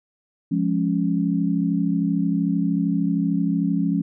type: chord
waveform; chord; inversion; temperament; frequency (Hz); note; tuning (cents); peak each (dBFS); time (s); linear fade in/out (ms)
sine; Db major; first; equal; 174.61 / 207.7 / 277.2; F3 / Ab3 / Db4; 0 / 0 / 0; -22 / -24 / -23; 0.51-4.02; 10
effects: none